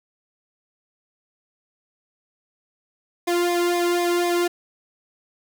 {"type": "tone with flanger", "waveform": "sawtooth", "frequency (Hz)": 349.2, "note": "F4", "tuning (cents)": 0, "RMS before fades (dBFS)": -21, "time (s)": [3.27, 4.48], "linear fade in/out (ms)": 10, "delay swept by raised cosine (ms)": [0.68, 1.29], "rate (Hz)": 4, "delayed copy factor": -0.9, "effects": ["8-bit"]}